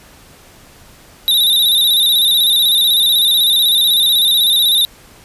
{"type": "tone with vibrato", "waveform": "square", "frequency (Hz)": 3736, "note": "A#7", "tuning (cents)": 3, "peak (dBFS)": -10, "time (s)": [1.28, 4.85], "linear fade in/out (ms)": 0, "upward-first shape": "square", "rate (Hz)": 16, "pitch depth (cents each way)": 59, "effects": ["pink hiss -43 dBFS RMS until 5.24 s", "resampled to 32000 Hz"]}